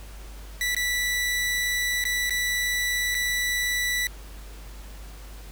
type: tone with dropouts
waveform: sawtooth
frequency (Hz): 1967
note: B6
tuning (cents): -7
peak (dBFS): -20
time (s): 0.61-4.07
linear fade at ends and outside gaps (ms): 1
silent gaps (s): 0.748-0.765 / 2.04-2.052 / 2.296-2.306 / 3.146-3.15
effects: added 50 Hz sine -39 dBFS peak until 5.51 s + pink hiss -48 dBFS RMS until 5.51 s